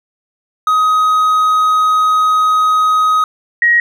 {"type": "tone pair in turn", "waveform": ["triangle", "sine"], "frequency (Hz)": [1259, 1892.4], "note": ["D#6", "A#6"], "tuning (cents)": [20, 26], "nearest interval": "perfect fifth", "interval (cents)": 706, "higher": "second", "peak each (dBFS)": -7, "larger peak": "neither", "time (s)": [[0.67, 3.24], [3.62, 3.8]], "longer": "first", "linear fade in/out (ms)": 2, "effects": []}